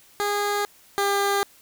15% pulse tone pair in turn, 410 / 400.6 Hz, G#4 / G4, -22 / +38 cents, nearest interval unison, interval 40 cents, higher first, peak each -16 / -14 dBFS, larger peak second, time 0.2-0.65 / 0.98-1.43 s, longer neither, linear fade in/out 0 ms, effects white hiss -54 dBFS RMS until 1.61 s

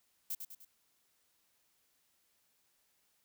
violet noise with echo, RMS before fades -38 dBFS, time 0.3-0.35 s, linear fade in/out 5 ms, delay 100 ms, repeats 3, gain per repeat -6 dB, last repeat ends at 0.65 s, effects white hiss -75 dBFS RMS until 3.24 s

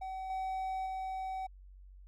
triangle tone with level steps, 759 Hz, F#5, 44 cents sharp, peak -36 / -32 / -34 dBFS, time 0.01-1.47 s, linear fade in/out 10 ms, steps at 0.3 / 0.86 s, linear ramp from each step 2 ms, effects added 47 Hz sine -51 dBFS peak until 2.07 s

